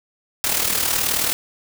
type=noise with amplitude modulation; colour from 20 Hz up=white; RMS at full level=-18 dBFS; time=0.44-1.33 s; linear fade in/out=0 ms; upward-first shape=sine; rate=38.8 Hz; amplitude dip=60%; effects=none